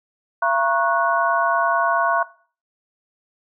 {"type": "tone cluster", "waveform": "sine", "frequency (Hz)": [679, 948, 1097, 1474], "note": ["F5", "A#5", "C#6", "F#6"], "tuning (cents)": [-49, 29, -18, -7], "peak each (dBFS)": -22, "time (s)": [0.42, 2.23], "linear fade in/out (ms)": 5, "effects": ["noise-tail reverb RT60 0.4 s tail -17 dB re dry"]}